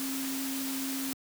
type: tone in noise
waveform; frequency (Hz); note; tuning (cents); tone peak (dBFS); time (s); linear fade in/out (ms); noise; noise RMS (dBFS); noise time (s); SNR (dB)
sine; 268.3; C4; +44; -33; 0-1.13; 0; white; -37; 0-1.13; +1
effects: high-pass 150 Hz 12 dB/octave